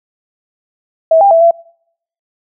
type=tone with pitch steps; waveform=sine; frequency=649 / 797 / 661 / 675 Hz; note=E5 / G5 / E5 / E5; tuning=-27 / +28 / +5 / +41 cents; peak=-4 dBFS; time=1.11-1.51 s; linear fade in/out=5 ms; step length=100 ms; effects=noise-tail reverb RT60 0.7 s tail -26 dB re dry